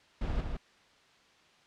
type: noise with echo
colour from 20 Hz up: brown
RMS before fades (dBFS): -32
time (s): 0.21-0.41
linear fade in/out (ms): 5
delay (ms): 160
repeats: 1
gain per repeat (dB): -4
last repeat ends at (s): 0.57
effects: white hiss -62 dBFS RMS until 1.66 s + low-pass 4000 Hz 12 dB/octave